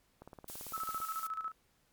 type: click train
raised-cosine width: 1 ms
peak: -35 dBFS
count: 15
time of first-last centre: 0.22-1.002 s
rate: 17.9 Hz
type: noise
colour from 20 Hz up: blue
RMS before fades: -46 dBFS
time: 0.48-1.27 s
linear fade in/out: 2 ms
type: tone with tremolo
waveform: sine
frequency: 1300 Hz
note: E6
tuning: 24 cents flat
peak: -34 dBFS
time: 0.73-1.52 s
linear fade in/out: 10 ms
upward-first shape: square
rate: 14 Hz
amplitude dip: 65%
effects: pink hiss -72 dBFS RMS until 1.92 s + MP3 96 kbps